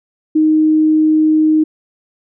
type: tone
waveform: sine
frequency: 311.1 Hz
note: D#4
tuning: in tune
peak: -8 dBFS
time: 0.35-1.64 s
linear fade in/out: 10 ms
effects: none